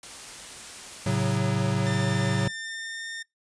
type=noise; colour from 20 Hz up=white; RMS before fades=-41 dBFS; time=0.03-1.37 s; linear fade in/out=2 ms
type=chord; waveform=square; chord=F# minor; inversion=first; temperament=equal with one note detuned; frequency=110 / 135.5 / 185 Hz; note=A2 / C#3 / F#3; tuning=0 / -39 / 0 cents; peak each=-28 dBFS; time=1.06-2.48 s; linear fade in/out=5 ms
type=tone with pitch glide; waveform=sawtooth; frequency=1792 to 1818.1 Hz; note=A6 to A#6; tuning=+31 to -44 cents; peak=-30 dBFS; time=1.86-3.23 s; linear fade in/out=10 ms; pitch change=+25 cents; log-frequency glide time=2.39-3.06 s
effects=noise-tail reverb RT60 0.2 s tail -26 dB re dry + resampled to 22050 Hz